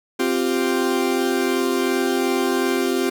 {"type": "chord", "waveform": "40% pulse", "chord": "C suspended fourth", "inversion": "none", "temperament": "equal", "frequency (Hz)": [261.6, 349.2, 392], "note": ["C4", "F4", "G4"], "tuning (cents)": [0, 0, 0], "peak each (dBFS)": -22, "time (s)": [0.19, 3.1], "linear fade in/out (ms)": 10, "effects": []}